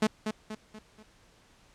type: tone with echo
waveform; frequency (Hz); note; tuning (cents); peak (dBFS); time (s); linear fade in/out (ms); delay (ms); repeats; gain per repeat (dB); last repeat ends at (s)
sawtooth; 215.7; A3; -34; -18; 0.02-0.07; 5; 240; 4; -7; 1.03
effects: pink hiss -61 dBFS RMS until 1.74 s + low-pass 8000 Hz 12 dB/octave